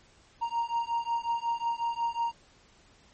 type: beating tone pair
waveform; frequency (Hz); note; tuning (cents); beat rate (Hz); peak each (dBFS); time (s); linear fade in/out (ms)
triangle; 930 / 935.5; A#5 / A#5; -4 / +6; 5.5; -29; 0.41-2.33; 20
effects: pink hiss -60 dBFS RMS until 3.13 s + MP3 32 kbps